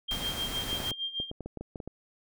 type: tone with tremolo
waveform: sine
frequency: 3193 Hz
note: G7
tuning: 31 cents sharp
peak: -29 dBFS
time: 0.08-1.31 s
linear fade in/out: 10 ms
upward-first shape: sine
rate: 6.5 Hz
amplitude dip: 80%
type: noise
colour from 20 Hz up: pink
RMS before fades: -37 dBFS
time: 0.11-0.91 s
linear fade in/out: 0 ms
type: clicks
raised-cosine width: 2 ms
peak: -25 dBFS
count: 12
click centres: 0.73 / 0.802 / 0.916 / 1.201 / 1.314 / 1.407 / 1.46 / 1.573 / 1.61 / 1.758 / 1.802 / 1.876 s
effects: none